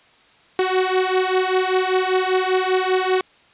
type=beating tone pair; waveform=sawtooth; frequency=370 / 375.1 Hz; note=F#4 / F#4; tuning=0 / +24 cents; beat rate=5.1 Hz; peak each=-16 dBFS; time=0.59-3.21 s; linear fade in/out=2 ms; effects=white hiss -53 dBFS RMS until 3.53 s + resampled to 8000 Hz

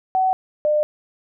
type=tone pair in turn; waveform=sine; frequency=753 / 601.8 Hz; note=F#5 / D5; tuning=+30 / +42 cents; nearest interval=major third; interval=388 cents; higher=first; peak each=-15 dBFS; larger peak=neither; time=0.15-0.33 / 0.65-0.83 s; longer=neither; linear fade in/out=0 ms; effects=none

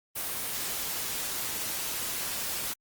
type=noise; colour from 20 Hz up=white; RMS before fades=-33 dBFS; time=0.15-2.74 s; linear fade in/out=20 ms; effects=Opus 32 kbps

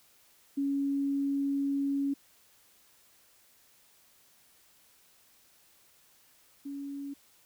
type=tone pair in turn; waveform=sine; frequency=278.7 / 280.6 Hz; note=C#4 / C#4; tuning=+9 / +21 cents; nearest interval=unison; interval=12 cents; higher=second; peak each=-27 / -36 dBFS; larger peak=first; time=0.57-2.14 / 6.65-7.14 s; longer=first; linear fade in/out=10 ms; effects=white hiss -63 dBFS RMS until 7.45 s

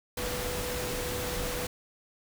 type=tone in noise; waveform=sine; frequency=493.9 Hz; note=B4; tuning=in tune; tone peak=-36 dBFS; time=0.17-1.67 s; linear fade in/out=5 ms; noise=pink; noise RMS=-34 dBFS; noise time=0.17-1.67 s; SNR=-5 dB; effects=none

